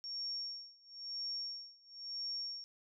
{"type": "tone with tremolo", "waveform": "sine", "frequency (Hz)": 5520, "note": "F8", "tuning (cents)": -21, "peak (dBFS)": -37, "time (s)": [0.04, 2.64], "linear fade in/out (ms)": 0, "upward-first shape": "sine", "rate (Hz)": 0.99, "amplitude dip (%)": 95, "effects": []}